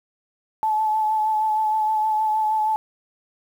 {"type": "tone with vibrato", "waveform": "sine", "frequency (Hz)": 865, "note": "A5", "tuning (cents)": -30, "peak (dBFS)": -18, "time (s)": [0.63, 2.76], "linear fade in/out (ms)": 0, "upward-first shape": "sine", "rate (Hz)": 6.4, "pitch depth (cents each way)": 22, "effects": ["8-bit"]}